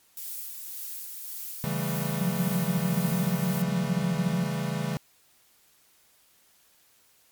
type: noise with tremolo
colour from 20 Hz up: violet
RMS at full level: -36 dBFS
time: 0.17-3.62 s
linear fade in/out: 2 ms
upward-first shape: sine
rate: 1.8 Hz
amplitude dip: 30%
type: chord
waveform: square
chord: A dominant seventh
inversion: first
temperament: equal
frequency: 138.59 / 164.81 / 196 / 220 Hz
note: C#3 / E3 / G3 / A3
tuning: 0 / 0 / 0 / 0 cents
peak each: -33 / -32 / -35 / -37 dBFS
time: 1.64-4.97 s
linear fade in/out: 0 ms
type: tone bursts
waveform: sine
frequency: 180 Hz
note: F#3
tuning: 47 cents flat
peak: -25 dBFS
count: 15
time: 2.21-4.444 s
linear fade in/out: 5 ms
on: 120 ms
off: 31 ms
effects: white hiss -62 dBFS RMS until 7.31 s + MP3 96 kbps